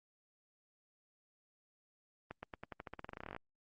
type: accelerating click train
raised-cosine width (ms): 0.5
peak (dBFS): -29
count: 21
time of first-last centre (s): 2.31-3.364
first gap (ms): 120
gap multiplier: 0.9
effects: Opus 32 kbps